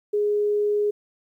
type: tone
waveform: sine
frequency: 415.3 Hz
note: G#4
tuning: in tune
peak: -19 dBFS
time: 0.13-0.91 s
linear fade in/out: 10 ms
effects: 10-bit